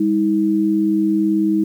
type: tone pair together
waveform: sine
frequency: 201.3 / 319.5 Hz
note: G3 / D#4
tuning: +46 / +46 cents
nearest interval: minor sixth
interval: 800 cents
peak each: -19 / -15 dBFS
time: 0-1.64 s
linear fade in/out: 5 ms
effects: 8-bit